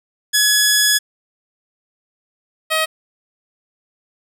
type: tone pair in turn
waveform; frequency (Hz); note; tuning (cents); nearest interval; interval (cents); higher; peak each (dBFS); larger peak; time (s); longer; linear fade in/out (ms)
10% pulse; 1690 / 633; G#6 / D#5; +30 / +30; octave + perfect fourth; 1700; first; -3 / -7; first; 0.33-0.99 / 2.7-2.86; first; 20
effects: none